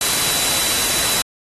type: tone in noise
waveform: sine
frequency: 3951 Hz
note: B7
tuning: in tune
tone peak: -26 dBFS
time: 0.01-1.22 s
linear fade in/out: 2 ms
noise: white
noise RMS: -18 dBFS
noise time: 0.01-1.22 s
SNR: -11 dB
effects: AAC 32 kbps